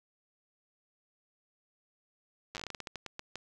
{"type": "slowing click train", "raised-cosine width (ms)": 0.2, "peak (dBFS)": -22, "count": 16, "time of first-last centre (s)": [2.55, 3.357], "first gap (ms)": 8, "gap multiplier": 1.24, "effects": []}